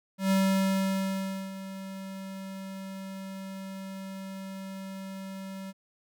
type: tone with ADSR envelope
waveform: square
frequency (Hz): 192.5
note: G3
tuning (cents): -31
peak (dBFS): -22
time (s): 0.18-5.73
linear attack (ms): 130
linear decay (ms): 1200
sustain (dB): -16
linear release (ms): 34
effects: none